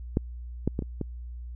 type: clicks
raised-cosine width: 3 ms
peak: -10 / -11 / -15 / -21 / -16 dBFS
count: 5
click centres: 0.171 / 0.676 / 0.791 / 0.823 / 1.013 s
effects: added 60 Hz sine -36 dBFS peak until 1.55 s